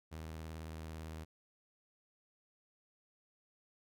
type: tone with vibrato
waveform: sawtooth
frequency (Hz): 79.6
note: D#2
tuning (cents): +40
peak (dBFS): -40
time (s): 0.11-1.25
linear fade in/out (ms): 20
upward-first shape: triangle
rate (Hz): 18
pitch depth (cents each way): 70
effects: none